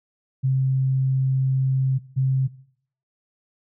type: tone pair in turn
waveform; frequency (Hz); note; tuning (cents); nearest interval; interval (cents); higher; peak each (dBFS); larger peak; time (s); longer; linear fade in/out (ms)
sine; 132.4 / 132.4; C3 / C3; +21 / +21; unison; 0; neither; -17; neither; 0.43-1.99 / 2.16-2.48; first; 20
effects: noise-tail reverb RT60 0.6 s tail -19 dB re dry